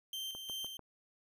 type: tone with tremolo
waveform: 40% pulse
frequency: 3136 Hz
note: G7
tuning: in tune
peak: -38 dBFS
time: 0.13-0.77 s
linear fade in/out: 2 ms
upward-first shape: square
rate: 2.8 Hz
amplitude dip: 45%
type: click train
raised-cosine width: 1 ms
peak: -36 dBFS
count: 4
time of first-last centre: 0.35-0.793 s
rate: 6.77 Hz
effects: none